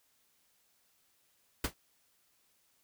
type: noise with exponential decay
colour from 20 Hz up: pink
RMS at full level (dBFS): -27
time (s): 1.64-1.74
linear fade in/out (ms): 5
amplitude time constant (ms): 20
effects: white hiss -72 dBFS RMS until 2.83 s